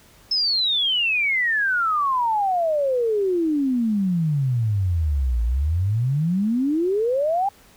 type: exponential two-way sweep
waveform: sine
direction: down then up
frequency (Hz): 5274 to 55.8 to 818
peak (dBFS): -18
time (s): 0.31-7.49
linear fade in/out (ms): 5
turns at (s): 5.43
effects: pink hiss -52 dBFS RMS until 7.76 s